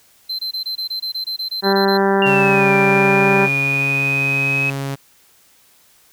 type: tone bursts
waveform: triangle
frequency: 4096 Hz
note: C8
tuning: 38 cents flat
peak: -20 dBFS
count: 14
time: 0.29-1.976 s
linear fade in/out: 10 ms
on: 100 ms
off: 22 ms
type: harmonic tone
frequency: 196 Hz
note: G3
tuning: in tune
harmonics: 1 / 2 / 3 / 4 / 5 / 6 / 7 / 8 / 9 / 10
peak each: -19 / -16 / -24 / -21 / -23 / -31 / -28 / -26 / -28 / -38 dBFS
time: 1.62-3.49 s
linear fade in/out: 50 ms
type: exponential two-way sweep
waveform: sine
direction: down then up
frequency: 2797 to 2378 to 2551 Hz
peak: -16 dBFS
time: 2.22-4.7 s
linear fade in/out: 2 ms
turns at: 2.74 s
type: tone with pitch glide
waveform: sawtooth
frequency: 138.59 to 137.63 Hz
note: C#3 to C#3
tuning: 0 to -12 cents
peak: -18 dBFS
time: 2.25-4.96 s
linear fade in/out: 20 ms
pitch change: -12 cents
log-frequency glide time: 2.71-4.53 s
effects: white hiss -53 dBFS RMS until 6.12 s